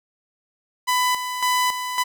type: tone with tremolo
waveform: sawtooth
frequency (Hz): 999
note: B5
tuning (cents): +20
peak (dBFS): -14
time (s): 0.87-2.04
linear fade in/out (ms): 20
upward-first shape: square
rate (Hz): 1.8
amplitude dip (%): 60
effects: none